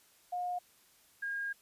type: tone pair in turn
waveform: sine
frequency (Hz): 716 / 1623.2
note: F5 / G#6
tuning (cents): +43 / -40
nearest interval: octave + major second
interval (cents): 1417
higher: second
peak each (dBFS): -33 / -34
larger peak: first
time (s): 0.32-0.59 / 1.22-1.53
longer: second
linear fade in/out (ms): 10
effects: white hiss -65 dBFS RMS until 1.61 s + resampled to 32000 Hz